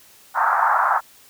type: band-pass noise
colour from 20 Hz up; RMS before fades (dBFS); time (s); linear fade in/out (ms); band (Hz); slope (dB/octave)
pink; -18; 0.34-1.01; 50; 760 to 1500; 48
effects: white hiss -50 dBFS RMS until 1.29 s